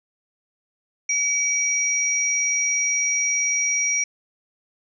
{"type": "tone pair together", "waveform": "sine", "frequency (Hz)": [2284, 5739], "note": ["D7", "F8"], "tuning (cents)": [-49, 46], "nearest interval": "octave + major third", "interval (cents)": 1595, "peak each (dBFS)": [-23, -21], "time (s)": [1.09, 4.04], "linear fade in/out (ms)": 5, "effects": []}